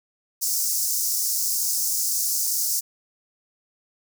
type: high-pass noise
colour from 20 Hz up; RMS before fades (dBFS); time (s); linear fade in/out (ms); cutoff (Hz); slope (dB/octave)
pink; -24; 0.41-2.81; 20; 5200; 48
effects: none